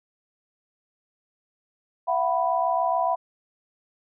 sine chord, E suspended second, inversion none, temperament equal with one note detuned, 673.1 / 740 / 987.8 Hz, E5 / F#5 / B5, +36 / 0 / 0 cents, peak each -25 dBFS, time 2.07-3.16 s, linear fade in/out 20 ms, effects none

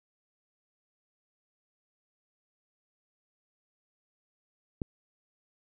click, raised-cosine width 3 ms, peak -19 dBFS, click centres 4.818 s, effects none

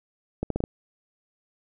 accelerating click train, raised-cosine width 2 ms, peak -13 dBFS, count 5, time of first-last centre 0.43-0.639 s, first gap 73 ms, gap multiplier 0.78, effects none

